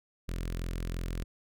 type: tone with notch filter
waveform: sawtooth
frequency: 42.95 Hz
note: F1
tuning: 28 cents flat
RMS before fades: -35 dBFS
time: 0.28-1.24 s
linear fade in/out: 10 ms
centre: 830 Hz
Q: 1.1
effects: none